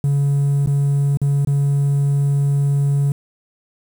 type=tone with dropouts; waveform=triangle; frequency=141.2 Hz; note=C#3; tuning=32 cents sharp; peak=-11 dBFS; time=0.04-3.12 s; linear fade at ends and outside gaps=2 ms; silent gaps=0.661-0.672 / 1.172-1.216 / 1.449-1.472 s; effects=tanh soft clip ceiling -8 dBFS + 7-bit